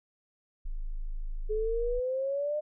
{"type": "tone", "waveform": "sine", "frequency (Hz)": 26.65, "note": "G#0", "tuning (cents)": 46, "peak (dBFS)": -31, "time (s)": [0.65, 2], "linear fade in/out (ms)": 10}
{"type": "exponential sweep", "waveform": "sine", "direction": "up", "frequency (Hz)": [422.3, 609], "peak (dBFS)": -28, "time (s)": [1.49, 2.61], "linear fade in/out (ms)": 20}
{"effects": []}